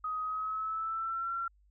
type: tone with pitch glide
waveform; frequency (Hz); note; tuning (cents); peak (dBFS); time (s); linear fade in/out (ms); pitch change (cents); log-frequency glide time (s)
sine; 1257 to 1362.9; D#6 to F6; +17 to -43; -32; 0.04-1.48; 5; +140; 0.22-1.32
effects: added 50 Hz sine -62 dBFS peak until 1.7 s